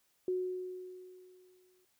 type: tone with exponential decay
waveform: sine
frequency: 367.1 Hz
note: F#4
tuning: 14 cents flat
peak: -29 dBFS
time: 0.28-1.85 s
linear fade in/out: 2 ms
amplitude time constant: 340 ms
effects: white hiss -74 dBFS RMS until 1.99 s